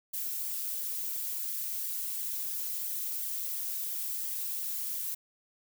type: noise with flanger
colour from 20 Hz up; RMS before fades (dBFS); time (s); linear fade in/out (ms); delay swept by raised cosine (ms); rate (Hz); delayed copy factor
violet; -35; 0.13-5.15; 10; 0.73 to 3.93; 2.9; -0.65
effects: none